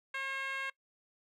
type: tone with band-pass filter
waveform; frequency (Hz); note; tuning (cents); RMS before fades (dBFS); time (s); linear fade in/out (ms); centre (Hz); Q
10% pulse; 539; C#5; -49; -38; 0.14-0.7; 5; 1800; 1.5
effects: noise-tail reverb RT60 0.1 s tail -21 dB re dry